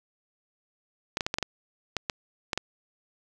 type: clicks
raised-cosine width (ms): 0.2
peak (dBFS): -10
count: 10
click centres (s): 1.171 / 1.208 / 1.265 / 1.341 / 1.385 / 1.427 / 1.967 / 2.098 / 2.532 / 2.576
effects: none